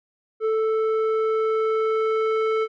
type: tone with low-pass filter sweep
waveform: square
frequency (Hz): 440.1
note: A4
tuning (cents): 0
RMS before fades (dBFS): -22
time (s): 0.4-2.68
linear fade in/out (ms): 50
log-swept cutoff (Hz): 1000 to 1900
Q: 1.2
effects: none